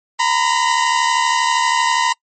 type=tone pair together; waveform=sawtooth; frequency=932.3 / 1004.8 Hz; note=A#5 / B5; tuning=0 / +30 cents; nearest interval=minor second; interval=130 cents; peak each=-13 dBFS; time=0.19-2.13 s; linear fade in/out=10 ms; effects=noise-tail reverb RT60 0.1 s tail -25 dB re dry + MP3 32 kbps